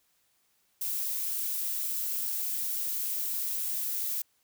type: noise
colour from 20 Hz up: violet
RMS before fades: -32 dBFS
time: 0.81-4.22 s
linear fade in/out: 5 ms
effects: white hiss -71 dBFS RMS until 4.43 s